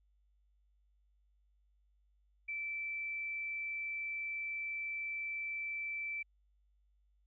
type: tone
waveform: sine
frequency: 2327 Hz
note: D7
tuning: 17 cents flat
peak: -37 dBFS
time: 2.48-6.23 s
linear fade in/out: 10 ms
effects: added 50 Hz sine -69 dBFS peak until 7.26 s